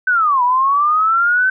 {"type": "linear two-way sweep", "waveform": "sine", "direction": "down then up", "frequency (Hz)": [1538, 964, 1538], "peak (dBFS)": -11, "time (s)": [0.07, 1.5], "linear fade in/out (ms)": 5, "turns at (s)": 0.43, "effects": []}